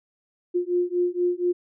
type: beating tone pair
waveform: sine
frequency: 352.6 / 356.8 Hz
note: F4 / F4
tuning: +17 / +37 cents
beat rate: 4.2 Hz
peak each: -24 dBFS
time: 0.54-1.53 s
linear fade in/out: 20 ms
effects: none